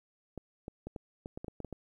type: clicks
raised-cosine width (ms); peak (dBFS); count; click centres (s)
2; -27; 11; 0.377 / 0.681 / 0.87 / 0.962 / 1.259 / 1.375 / 1.445 / 1.482 / 1.603 / 1.647 / 1.727
effects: 11-bit